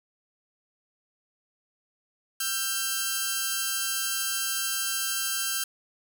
5% pulse tone pair together, 1351.9 / 1575 Hz, E6 / G6, +43 / +8 cents, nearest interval minor third, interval 265 cents, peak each -20 / -17 dBFS, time 2.4-5.64 s, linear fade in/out 5 ms, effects none

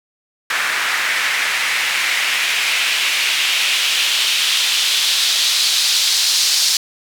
white noise with band-pass filter sweep, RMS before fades -17 dBFS, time 0.5-6.77 s, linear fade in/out 2 ms, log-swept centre 1700 to 4700 Hz, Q 2, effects none

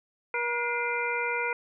harmonic tone with a mistuned harmonic, 478 Hz, A#4, 43 cents sharp, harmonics 1 / 2 / 3 / 4 / 5, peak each -33 / -33 / -33 / -33 / -33 dBFS, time 0.34-1.53 s, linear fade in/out 2 ms, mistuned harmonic 4, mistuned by +140 cents, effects none

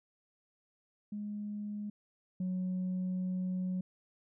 sine tone pair in turn, 207.7 / 184.03 Hz, G#3 / F#3, 0 / -9 cents, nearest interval major second, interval 209 cents, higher first, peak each -36 / -30 dBFS, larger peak second, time 1.12-1.9 / 2.4-3.81 s, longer second, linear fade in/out 5 ms, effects tanh soft clip ceiling -30 dBFS

